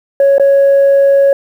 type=tone with dropouts; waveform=sine; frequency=554.4 Hz; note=C#5; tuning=in tune; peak=-3 dBFS; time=0.2-1.33 s; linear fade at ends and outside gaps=2 ms; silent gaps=0.382-0.397 s; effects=tanh soft clip ceiling -3 dBFS + 7-bit